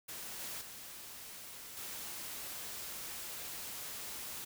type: noise with level steps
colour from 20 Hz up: white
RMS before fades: -45 / -43 / -49 / -44 dBFS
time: 0.08-4.45 s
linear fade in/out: 10 ms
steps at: 0.39 / 0.61 / 1.77 s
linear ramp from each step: 2 ms
effects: none